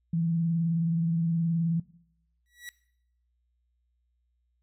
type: tone with vibrato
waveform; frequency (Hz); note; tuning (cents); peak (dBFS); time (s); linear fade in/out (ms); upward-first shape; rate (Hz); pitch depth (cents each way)
sine; 166.3; E3; +16; -24; 0.13-1.8; 5; triangle; 19; 55
type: tone with exponential growth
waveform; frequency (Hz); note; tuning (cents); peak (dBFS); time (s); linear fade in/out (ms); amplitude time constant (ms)
sawtooth; 1936; B6; -35; -33; 2.46-2.69; 0; 48
effects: noise-tail reverb RT60 0.7 s tail -19 dB re dry + added 60 Hz sine -70 dBFS peak until 4.62 s